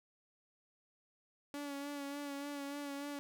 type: tone with vibrato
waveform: sawtooth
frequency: 284.2 Hz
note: C#4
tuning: 43 cents sharp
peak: -37 dBFS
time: 1.54-3.19 s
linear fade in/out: 0 ms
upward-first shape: sine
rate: 3.4 Hz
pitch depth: 31 cents each way
effects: none